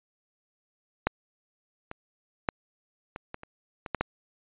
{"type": "clicks", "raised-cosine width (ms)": 0.5, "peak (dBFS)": [-7, -22, -9, -22, -21, -27, -21, -12, -10], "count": 9, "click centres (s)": [1.07, 1.914, 2.488, 3.161, 3.344, 3.434, 3.862, 3.947, 4.01], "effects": ["resampled to 8000 Hz"]}